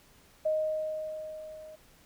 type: tone with level ramp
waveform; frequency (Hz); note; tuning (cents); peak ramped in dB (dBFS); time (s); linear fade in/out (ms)
sine; 622.3; D#5; 0; -24 to -45; 0.45-1.76; 10
effects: pink hiss -60 dBFS RMS until 2.05 s